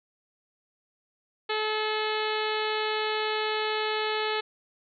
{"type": "harmonic tone", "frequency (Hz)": 431, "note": "A4", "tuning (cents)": -36, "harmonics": [1, 2, 3, 4, 5, 6, 7, 8, 9, 10], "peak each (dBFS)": [-30, -33, -35, -36, -37, -38, -38, -39, -40, -40], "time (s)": [1.49, 4.41], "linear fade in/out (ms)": 10, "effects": []}